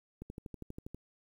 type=click train; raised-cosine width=3 ms; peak=-30 dBFS; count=10; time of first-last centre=0.22-0.946 s; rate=12.4 Hz; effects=10-bit